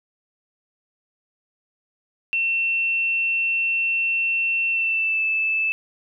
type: tone with pitch glide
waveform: sine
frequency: 2700 to 2628 Hz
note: E7 to E7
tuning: +41 to -6 cents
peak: -19 dBFS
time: 2.33-5.72 s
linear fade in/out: 0 ms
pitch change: -47 cents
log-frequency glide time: 4.71-5.23 s
effects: none